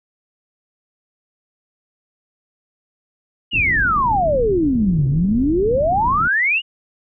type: exponential two-way sweep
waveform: sine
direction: down then up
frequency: 2960 to 130.1 to 2960 Hz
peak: -14 dBFS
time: 3.51-6.62 s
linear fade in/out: 50 ms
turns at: 5.07 s
type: low-pass noise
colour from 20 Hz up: pink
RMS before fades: -26 dBFS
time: 3.53-6.28 s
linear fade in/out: 5 ms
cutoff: 290 Hz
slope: 24 dB/octave
effects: none